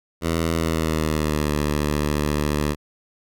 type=tone with pitch glide; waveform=10% pulse; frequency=82.41 to 74.27 Hz; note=E2 to D2; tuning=0 to +20 cents; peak=-12 dBFS; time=0.21-2.76 s; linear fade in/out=50 ms; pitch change=-180 cents; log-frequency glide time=0.53-1.53 s; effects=none